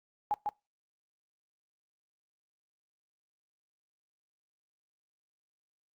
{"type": "tone with echo", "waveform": "sine", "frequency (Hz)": 830.6, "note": "G#5", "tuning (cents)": 0, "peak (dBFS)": -26, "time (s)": [0.31, 0.34], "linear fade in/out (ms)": 0, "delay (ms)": 150, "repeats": 1, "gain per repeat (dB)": -3, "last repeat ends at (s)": 0.49, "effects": ["noise-tail reverb RT60 0.2 s tail -21 dB re dry", "Opus 48 kbps"]}